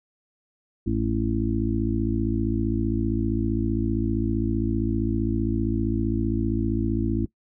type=harmonic tone; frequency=55.3 Hz; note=A1; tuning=9 cents sharp; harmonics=1 / 2 / 4 / 5 / 6; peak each=-28 / -28 / -28 / -28 / -28 dBFS; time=0.86-7.26 s; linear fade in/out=10 ms; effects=noise-tail reverb RT60 0.1 s tail -20 dB re dry